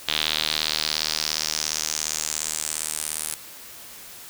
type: tone with band-pass filter sweep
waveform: sawtooth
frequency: 77.2 Hz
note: D#2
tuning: 13 cents flat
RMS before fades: -27 dBFS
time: 0.08-3.34 s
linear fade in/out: 0 ms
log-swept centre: 3500 to 10000 Hz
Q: 3.3
effects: white hiss -42 dBFS RMS until 4.29 s